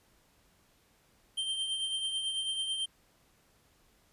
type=tone with tremolo; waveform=square; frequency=3142 Hz; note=G7; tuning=3 cents sharp; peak=-30 dBFS; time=1.37-2.86 s; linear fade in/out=10 ms; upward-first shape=triangle; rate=9.1 Hz; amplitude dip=50%; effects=pink hiss -67 dBFS RMS until 4.12 s + resampled to 32000 Hz